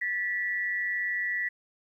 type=tone pair together; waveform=sine; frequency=1760.2 / 1953 Hz; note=A6 / B6; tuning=0 / -20 cents; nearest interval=major second; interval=180 cents; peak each=-34 / -28 dBFS; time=0.01-1.49 s; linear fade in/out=10 ms; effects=11-bit